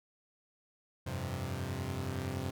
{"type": "chord", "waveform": "sawtooth", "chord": "F suspended second", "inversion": "none", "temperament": "equal", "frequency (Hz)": [87.31, 98, 130.81], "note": ["F2", "G2", "C3"], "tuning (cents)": [0, 0, 0], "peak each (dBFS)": [-36, -36, -35], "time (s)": [1.06, 2.51], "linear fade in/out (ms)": 10, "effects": []}